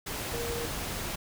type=tone in noise; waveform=sine; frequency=470 Hz; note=A#4; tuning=14 cents sharp; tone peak=-34 dBFS; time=0.33-0.66 s; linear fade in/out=10 ms; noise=pink; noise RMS=-35 dBFS; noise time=0.06-1.16 s; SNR=-2 dB; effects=none